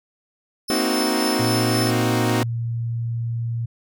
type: tone with tremolo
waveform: sawtooth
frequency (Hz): 5274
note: E8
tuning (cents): 0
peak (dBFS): -22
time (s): 0.68-1.91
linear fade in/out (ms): 10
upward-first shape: sine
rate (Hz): 3.8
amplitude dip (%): 40
type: chord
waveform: sawtooth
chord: C half-diminished seventh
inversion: third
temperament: equal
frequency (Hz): 233.1 / 261.6 / 311.1 / 370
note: Bb3 / C4 / Eb4 / Gb4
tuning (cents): 0 / 0 / 0 / 0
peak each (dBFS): -21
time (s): 0.7-2.43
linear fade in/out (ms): 0
type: tone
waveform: sine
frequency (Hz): 116.54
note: A#2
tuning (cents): 0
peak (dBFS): -22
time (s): 1.39-3.66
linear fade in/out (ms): 10
effects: none